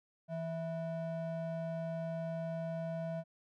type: ring-modulated tone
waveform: triangle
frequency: 410 Hz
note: G#4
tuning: 22 cents flat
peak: -31 dBFS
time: 0.28-3.24 s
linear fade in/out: 50 ms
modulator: 246 Hz
effects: none